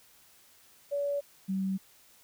sine tone pair in turn, 570 / 191.54 Hz, C#5 / G3, +48 / -40 cents, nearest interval octave + perfect fifth, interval 1888 cents, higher first, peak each -28 dBFS, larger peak neither, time 0.91-1.21 / 1.48-1.78 s, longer neither, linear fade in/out 20 ms, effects white hiss -60 dBFS RMS until 2.23 s

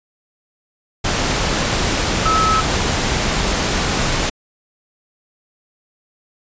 sine tone in noise, 1295 Hz, E6, 31 cents flat, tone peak -14 dBFS, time 2.25-2.61 s, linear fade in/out 10 ms, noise pink, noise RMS -18 dBFS, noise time 1.04-4.3 s, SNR +1 dB, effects resampled to 16000 Hz

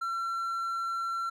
triangle tone, 1356 Hz, E6, 49 cents sharp, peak -28 dBFS, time 0.01-1.3 s, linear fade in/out 10 ms, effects none

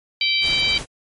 harmonic tone, 776 Hz, G5, 18 cents flat, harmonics 3 / 4 / 5 / 6, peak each -21 / -22 / -23 / -24 dBFS, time 0.21-0.78 s, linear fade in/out 2 ms
pink noise, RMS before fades -31 dBFS, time 0.41-0.86 s, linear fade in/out 50 ms
effects MP3 48 kbps

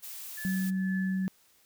blue noise, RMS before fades -42 dBFS, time 0.02-0.71 s, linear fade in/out 20 ms
sine tone with tremolo, 1729 Hz, A6, 31 cents flat, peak -36 dBFS, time 0.37-1.27 s, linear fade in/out 10 ms, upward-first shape triangle, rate 2.1 Hz, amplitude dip 75%
sine tone, 188.9 Hz, F#3, 36 cents sharp, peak -27 dBFS, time 0.45-1.28 s, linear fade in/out 0 ms
effects white hiss -64 dBFS RMS until 1.65 s

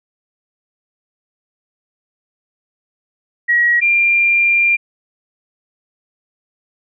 sine tone pair in turn, 1907 / 2388 Hz, A#6 / D7, +39 / +28 cents, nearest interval major third, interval 389 cents, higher second, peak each -10 / -10 dBFS, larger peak neither, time 3.48-3.81 / 3.81-4.77 s, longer second, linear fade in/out 20 ms, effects none

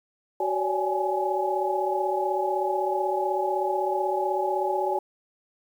sine tone cluster, 375 / 554 / 577 / 811 / 847 Hz, F#4 / C#5 / D5 / G#5 / G#5, +23 / -1 / -31 / -41 / +34 cents, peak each -28 / -36 / -30 / -32 / -27 dBFS, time 0.4-4.99 s, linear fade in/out 5 ms, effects 9-bit

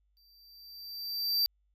square tone with exponential growth, 4674 Hz, D8, 9 cents flat, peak -24 dBFS, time 0.17-1.46 s, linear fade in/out 0 ms, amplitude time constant 280 ms, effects added 50 Hz sine -69 dBFS peak until 1.74 s

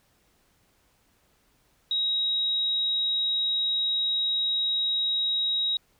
sine tone, 3810 Hz, A#7, 37 cents sharp, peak -23 dBFS, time 1.91-5.77 s, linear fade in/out 2 ms, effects pink hiss -66 dBFS RMS until 5.99 s

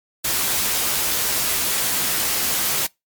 white noise with comb filter, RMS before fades -21 dBFS, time 0.24-2.87 s, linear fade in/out 10 ms, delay 15 ms, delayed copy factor +0.5, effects noise-tail reverb RT60 0.2 s tail -25 dB re dry + MP3 96 kbps

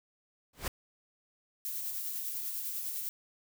pink noise with exponential growth, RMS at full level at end -29 dBFS, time 0.53-0.68 s, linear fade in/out 5 ms, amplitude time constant 31 ms
violet noise with tremolo, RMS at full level -36 dBFS, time 1.65-3.09 s, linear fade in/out 0 ms, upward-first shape sine, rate 10 Hz, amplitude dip 30%
effects none

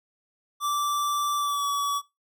square tone with pitch glide, 1168 to 1139.3 Hz, D6 to C#6, -10 to +47 cents, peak -25 dBFS, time 0.6-2.02 s, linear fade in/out 50 ms, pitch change -43 cents, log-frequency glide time 1.37-1.65 s, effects noise-tail reverb RT60 0.2 s tail -19 dB re dry

